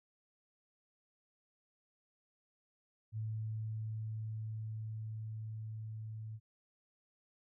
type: tone with level ramp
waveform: sine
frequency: 109.6 Hz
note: A2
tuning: 6 cents flat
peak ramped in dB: -36 to -42 dBFS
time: 3.12-6.4 s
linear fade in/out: 50 ms
effects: none